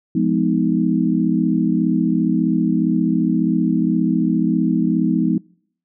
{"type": "chord", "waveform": "sine", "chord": "F half-diminished seventh", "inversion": "none", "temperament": "just", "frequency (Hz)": [174.61, 209.5, 251.4, 314.3], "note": ["F3", "Ab3", "Cb4", "Eb4"], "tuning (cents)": [0, 15, 31, 18], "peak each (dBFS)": -20, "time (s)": [0.15, 5.38], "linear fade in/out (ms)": 5, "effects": ["noise-tail reverb RT60 0.6 s tail -25 dB re dry"]}